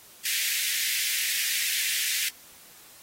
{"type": "high-pass noise", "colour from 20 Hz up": "pink", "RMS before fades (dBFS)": -28, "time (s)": [0.25, 2.29], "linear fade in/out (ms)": 5, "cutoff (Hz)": 1800, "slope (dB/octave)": 48, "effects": ["white hiss -51 dBFS RMS until 3.02 s", "AAC 48 kbps"]}